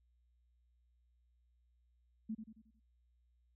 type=tone with echo; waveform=sine; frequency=219.6 Hz; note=A3; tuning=3 cents flat; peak=-37 dBFS; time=2.29-2.35 s; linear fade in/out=10 ms; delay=90 ms; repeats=5; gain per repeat=-7 dB; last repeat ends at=2.8 s; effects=added 60 Hz sine -70 dBFS peak until 3.55 s